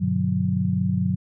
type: chord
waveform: sine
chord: G major seventh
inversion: none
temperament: just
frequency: 98 / 122.5 / 147 / 183.75 Hz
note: G2 / B2 / D3 / F#3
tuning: 0 / -14 / +2 / -12 cents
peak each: -26 / -28 / -28 / -22 dBFS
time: 0-1.16 s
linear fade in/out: 20 ms
effects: none